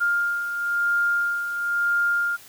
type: beating tone pair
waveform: sine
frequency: 1404 / 1405 Hz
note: F6 / F6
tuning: +9 / +10 cents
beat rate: 1 Hz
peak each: -29 / -21 dBFS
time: 0-2.37 s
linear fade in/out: 20 ms
effects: white hiss -47 dBFS RMS until 2.48 s